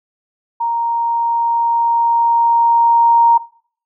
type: tone with level ramp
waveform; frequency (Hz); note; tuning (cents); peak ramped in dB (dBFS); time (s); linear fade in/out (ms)
sine; 932.3; A#5; 0; -15 to -6; 0.6-3.38; 10
effects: noise-tail reverb RT60 0.5 s tail -19 dB re dry

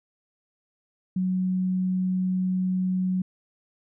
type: tone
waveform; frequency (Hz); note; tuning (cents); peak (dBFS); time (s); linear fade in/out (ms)
sine; 185; F#3; 0; -22; 1.16-3.22; 5
effects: none

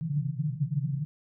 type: band-pass noise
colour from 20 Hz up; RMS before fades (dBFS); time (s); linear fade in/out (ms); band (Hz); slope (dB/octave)
white; -30; 0.01-1.05; 0; 130 to 160; 96
effects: none

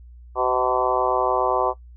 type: harmonic tone with a mistuned harmonic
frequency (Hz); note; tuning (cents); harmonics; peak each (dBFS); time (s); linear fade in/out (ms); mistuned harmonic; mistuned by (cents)
127.1; C3; -50; 3 / 4 / 5 / 6 / 7 / 8 / 9; -26 / -26 / -26 / -26 / -26 / -26 / -26; 0.35-1.74; 50; 6; -22
effects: noise-tail reverb RT60 0.1 s tail -17 dB re dry + added 60 Hz sine -41 dBFS peak until 1.96 s

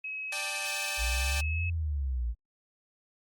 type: tone with pitch glide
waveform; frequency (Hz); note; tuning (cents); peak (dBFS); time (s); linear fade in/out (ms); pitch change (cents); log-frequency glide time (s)
sine; 2558 to 2579; D#7 to E7; +47 to -39; -34; 0.04-1.7; 5; +14; 0.36-1.4
type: chord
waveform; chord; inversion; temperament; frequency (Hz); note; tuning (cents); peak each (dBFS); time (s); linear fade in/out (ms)
5% pulse; D suspended fourth; none; equal with one note detuned; 591.1 / 784 / 880; D5 / G5 / A5; +11 / 0 / 0; -26 / -24 / -27; 0.32-1.41; 5
type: exponential two-way sweep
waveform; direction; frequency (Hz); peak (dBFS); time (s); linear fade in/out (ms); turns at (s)
sine; up then down; 55.3 to 87.31 to 55.3; -28; 0.97-2.35; 50; 1.67
effects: Opus 32 kbps

